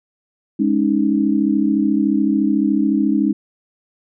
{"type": "chord", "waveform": "sine", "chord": "Ab suspended fourth", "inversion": "none", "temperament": "equal", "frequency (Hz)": [207.7, 277.2, 311.1], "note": ["Ab3", "Db4", "Eb4"], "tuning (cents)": [0, 0, 0], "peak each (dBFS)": -18, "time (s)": [0.59, 3.33], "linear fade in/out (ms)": 10, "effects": []}